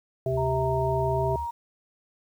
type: harmonic tone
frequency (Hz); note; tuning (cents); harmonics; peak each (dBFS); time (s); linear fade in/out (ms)
130.81; C3; 0; 1 / 3 / 5; -28 / -28 / -28; 0.26-1.36; 2
type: tone with vibrato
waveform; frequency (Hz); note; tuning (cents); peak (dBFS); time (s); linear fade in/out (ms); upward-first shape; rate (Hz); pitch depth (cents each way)
sine; 74; D2; +14; -33; 0.29-1.47; 50; square; 3.5; 14
type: tone with pitch glide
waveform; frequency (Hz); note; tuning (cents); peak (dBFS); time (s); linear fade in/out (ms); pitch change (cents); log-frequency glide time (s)
sine; 926 to 940; A#5 to A#5; -12 to +14; -29; 0.37-1.51; 10; +26; 1.03-1.37
effects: 9-bit